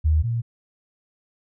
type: tone pair in turn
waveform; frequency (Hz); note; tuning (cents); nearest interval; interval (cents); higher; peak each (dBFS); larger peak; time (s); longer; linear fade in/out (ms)
sine; 77.78 / 116.77; D#2 / A#2; 0 / +3; perfect fifth; 703; second; -15 / -21; first; 0.04-0.23 / 0.23-0.42; neither; 20
effects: none